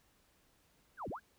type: linear two-way sweep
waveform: sine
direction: down then up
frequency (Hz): 1721 to 39.16 to 1721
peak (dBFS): -39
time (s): 0.97-1.2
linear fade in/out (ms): 50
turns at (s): 1.09
effects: pink hiss -71 dBFS RMS until 1.38 s